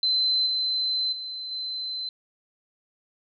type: tone with level steps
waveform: sine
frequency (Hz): 4063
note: B7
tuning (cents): +48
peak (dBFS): -20 / -23 / -32 / -29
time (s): 0.03-2.09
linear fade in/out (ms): 2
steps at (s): 0.46 / 1.12 / 1.51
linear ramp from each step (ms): 10
effects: none